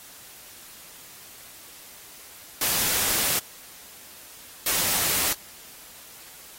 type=noise bursts at uneven times; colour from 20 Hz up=white; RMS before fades=-24 dBFS; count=2; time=2.61-3.39 / 4.66-5.33 s; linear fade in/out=2 ms; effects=white hiss -46 dBFS RMS until 6.58 s + AAC 48 kbps